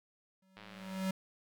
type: tone with exponential growth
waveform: square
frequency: 189.6 Hz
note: F#3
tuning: 43 cents sharp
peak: -31 dBFS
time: 0.42-1.11 s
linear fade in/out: 5 ms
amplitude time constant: 150 ms
type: click train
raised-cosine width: 0.3 ms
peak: -35 dBFS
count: 57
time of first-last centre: 0.57-1.103 s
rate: 105 Hz
effects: none